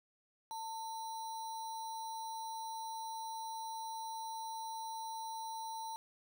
sine tone with sample-and-hold, 895 Hz, A5, 29 cents sharp, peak -40 dBFS, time 0.51-5.96 s, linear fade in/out 0 ms, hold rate 4900 Hz, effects none

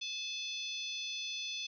harmonic tone with a mistuned harmonic, 866 Hz, A5, 28 cents flat, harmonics 3 / 4 / 5 / 6 / 7, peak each -43 / -40 / -47 / -48 / -48 dBFS, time 0.01-1.67 s, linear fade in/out 10 ms, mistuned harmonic 6, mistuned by -49 cents, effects none

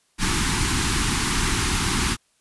pink band-stop noise, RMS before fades -22 dBFS, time 0.18-2.17 s, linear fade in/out 50 ms, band 380 to 870 Hz, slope 48 dB/octave, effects white hiss -65 dBFS RMS until 2.4 s + resampled to 24000 Hz

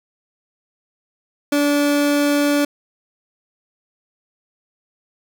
30% pulse tone, 289.2 Hz, D4, 27 cents flat, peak -12 dBFS, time 1.52-2.65 s, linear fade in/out 5 ms, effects none

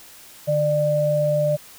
sine tone pair together, 149.33 / 596 Hz, D3 / D5, +29 / +25 cents, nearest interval 2 octaves, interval 2396 cents, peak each -23 / -18 dBFS, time 0.47-1.57 s, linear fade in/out 20 ms, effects white hiss -45 dBFS RMS until 1.78 s

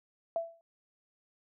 sine tone with exponential decay, 667 Hz, E5, 20 cents sharp, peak -26 dBFS, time 0.36-0.61 s, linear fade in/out 1 ms, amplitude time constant 53 ms, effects none

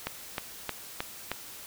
click train, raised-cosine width 0.3 ms, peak -14 dBFS, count 5, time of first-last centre 0.07-1.316 s, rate 3.21 Hz, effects white hiss -45 dBFS RMS until 1.66 s

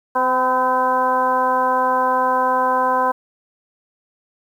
harmonic tone with a mistuned harmonic, 256.7 Hz, C4, 33 cents flat, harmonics 1 / 2 / 3 / 4 / 5 / 6, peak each -29 / -22 / -22 / -17 / -29 / -27 dBFS, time 0.15-3.12 s, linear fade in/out 10 ms, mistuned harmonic 4, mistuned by -24 cents, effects 8-bit

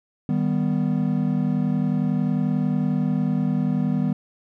triangle chord, Eb augmented, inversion none, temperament equal, 155.56 / 196 / 246.9 Hz, Eb3 / G3 / B3, 0 / 0 / 0 cents, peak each -22 dBFS, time 0.29-4.13 s, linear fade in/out 2 ms, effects none

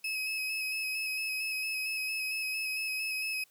35% pulse tone with vibrato, 2565 Hz, E7, 48 cents flat, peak -30 dBFS, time 0.04-3.44 s, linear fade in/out 5 ms, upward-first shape square, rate 4.4 Hz, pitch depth 19 cents each way, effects white hiss -66 dBFS RMS until 3.5 s + high-pass 100 Hz 12 dB/octave

